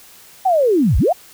sine linear two-way sweep, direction down then up, 784 to 42.06 to 784 Hz, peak -11 dBFS, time 0.45-1.13 s, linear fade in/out 10 ms, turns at 0.98 s, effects white hiss -44 dBFS RMS until 1.33 s

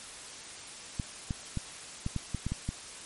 clicks, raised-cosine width 5 ms, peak -19 dBFS, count 9, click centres 0.998 / 1.308 / 1.573 / 2.064 / 2.163 / 2.347 / 2.466 / 2.52 / 2.69 s, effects white hiss -45 dBFS RMS until 3.05 s + MP3 48 kbps

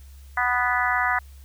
harmonic tone, 246.9 Hz, B3, in tune, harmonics 3 / 4 / 5 / 6 / 7 / 8, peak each -27 / -27 / -27 / -27 / -27 / -27 dBFS, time 0.37-1.19 s, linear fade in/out 5 ms, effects added 68 Hz sine -42 dBFS peak until 1.44 s + white hiss -57 dBFS RMS until 1.44 s

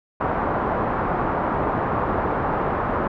white low-pass noise, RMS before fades -23 dBFS, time 0.2-3.08 s, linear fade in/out 10 ms, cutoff 1200 Hz, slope 24 dB/octave, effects none

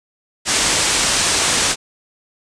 white low-pass noise, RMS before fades -17 dBFS, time 0.45-1.76 s, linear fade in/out 50 ms, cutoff 9000 Hz, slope 48 dB/octave, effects none

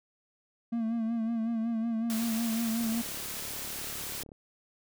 triangle tone with vibrato, 227.7 Hz, A#3, 40 cents flat, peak -26 dBFS, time 0.72-3.02 s, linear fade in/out 10 ms, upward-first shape sine, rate 5.4 Hz, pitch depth 50 cents each way
white noise, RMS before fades -38 dBFS, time 2.1-4.23 s, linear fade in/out 0 ms
click train, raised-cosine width 2 ms, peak -35 dBFS, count 55, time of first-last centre 2.81-4.318 s, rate 35.8 Hz
effects none

